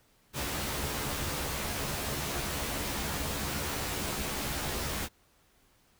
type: noise with comb filter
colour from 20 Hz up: pink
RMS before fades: -34 dBFS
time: 0.33-5.09 s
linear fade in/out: 50 ms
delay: 14 ms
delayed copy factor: +0.8
effects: pink hiss -66 dBFS RMS until 5.99 s